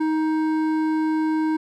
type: tone with hard clipping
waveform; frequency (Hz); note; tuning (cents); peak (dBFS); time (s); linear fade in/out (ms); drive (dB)
sine; 313.8; D#4; +15; -21; 0-1.57; 10; 10
effects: none